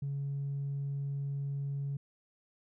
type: tone with tanh clipping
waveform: triangle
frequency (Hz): 140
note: C#3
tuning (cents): +18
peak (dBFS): -33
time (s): 0.02-1.97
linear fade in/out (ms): 5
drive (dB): 5
effects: none